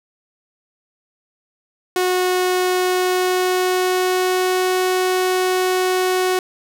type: tone with pitch glide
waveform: sawtooth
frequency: 365.6 to 369.2 Hz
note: F#4 to F#4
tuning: -21 to -4 cents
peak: -12 dBFS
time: 1.96-6.39 s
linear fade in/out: 2 ms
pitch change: +17 cents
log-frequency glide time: 2.76-4.73 s
effects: none